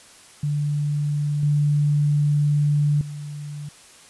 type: tone with level steps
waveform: sine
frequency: 146.83 Hz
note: D3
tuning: in tune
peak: -20 / -16 / -30 dBFS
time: 0.43-3.69 s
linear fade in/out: 5 ms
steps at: 1.43 / 3.01 s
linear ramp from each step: 2 ms
effects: white hiss -48 dBFS RMS until 4.09 s + resampled to 24000 Hz